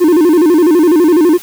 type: tone with vibrato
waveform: triangle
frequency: 329.6 Hz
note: E4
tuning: in tune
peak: -3 dBFS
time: 0-1.38 s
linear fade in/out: 20 ms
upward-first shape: square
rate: 12 Hz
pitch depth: 130 cents each way
effects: white hiss -32 dBFS RMS until 1.42 s